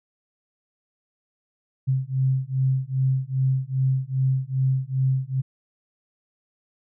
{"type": "beating tone pair", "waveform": "sine", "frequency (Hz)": [130.81, 133.31], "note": ["C3", "C3"], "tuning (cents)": [0, 33], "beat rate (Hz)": 2.5, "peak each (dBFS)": -23, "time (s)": [1.87, 5.42], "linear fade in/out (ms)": 20, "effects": []}